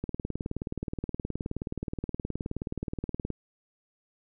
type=click train; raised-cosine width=3 ms; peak=-19 dBFS; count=63; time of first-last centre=0.04-3.303 s; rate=19 Hz; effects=none